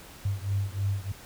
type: beating tone pair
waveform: sine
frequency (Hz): 97.6 / 100.8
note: G2 / G2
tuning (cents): -7 / +49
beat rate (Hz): 3.2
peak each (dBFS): -29 / -30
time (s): 0.25-1.12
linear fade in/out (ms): 5
effects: pink hiss -48 dBFS RMS until 1.25 s